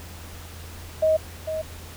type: tone with echo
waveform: sine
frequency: 630 Hz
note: D#5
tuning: 21 cents sharp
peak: -16 dBFS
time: 1.02-1.17 s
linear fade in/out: 10 ms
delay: 450 ms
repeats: 1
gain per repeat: -9 dB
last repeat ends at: 1.62 s
effects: added 83 Hz sine -40 dBFS peak until 1.96 s + pink hiss -43 dBFS RMS until 1.96 s